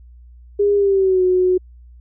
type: tone with pitch glide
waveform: sine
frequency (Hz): 406.9 to 366.7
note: G#4 to F#4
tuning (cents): -35 to -15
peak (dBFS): -12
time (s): 0.59-1.58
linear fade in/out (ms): 10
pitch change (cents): -180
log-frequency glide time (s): 0.75-1.23
effects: added 60 Hz sine -40 dBFS peak until 2 s